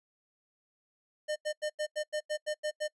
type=tone bursts; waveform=square; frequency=606 Hz; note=D#5; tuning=46 cents flat; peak=-31 dBFS; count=10; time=1.28-2.882 s; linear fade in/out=20 ms; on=81 ms; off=88 ms; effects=noise-tail reverb RT60 0.1 s tail -25 dB re dry + resampled to 22050 Hz